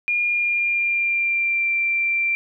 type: tone with pitch glide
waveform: sine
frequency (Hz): 2420 to 2358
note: D#7 to D7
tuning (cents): -49 to +6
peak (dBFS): -18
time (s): 0.08-2.35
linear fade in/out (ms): 0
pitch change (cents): -45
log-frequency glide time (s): 0.23-1.7
effects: none